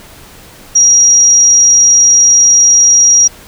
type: tone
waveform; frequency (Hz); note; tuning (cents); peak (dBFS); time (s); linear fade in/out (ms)
sine; 5710; F8; +37; -3; 0.75-3.28; 10
effects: pink hiss -36 dBFS RMS until 3.47 s